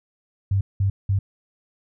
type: tone bursts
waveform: sine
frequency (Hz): 98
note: G2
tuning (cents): 0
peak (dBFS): -17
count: 3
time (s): 0.51-1.19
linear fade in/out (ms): 5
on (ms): 100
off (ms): 190
effects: none